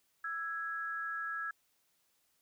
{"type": "tone pair together", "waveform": "sine", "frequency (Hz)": [1328.4, 1661.2], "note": ["E6", "G#6"], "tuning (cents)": [13, 0], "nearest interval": "major third", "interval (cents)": 387, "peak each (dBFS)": [-39, -38], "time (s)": [0.24, 1.51], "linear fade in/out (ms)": 5, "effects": ["white hiss -75 dBFS RMS until 2.41 s"]}